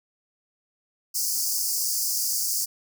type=high-pass noise; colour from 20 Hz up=pink; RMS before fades=-26 dBFS; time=1.14-2.66 s; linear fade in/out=20 ms; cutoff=4700 Hz; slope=96 dB/octave; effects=none